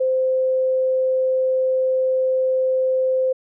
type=tone; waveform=sine; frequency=519 Hz; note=C5; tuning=14 cents flat; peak=-16 dBFS; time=0-3.33 s; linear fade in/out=10 ms; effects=none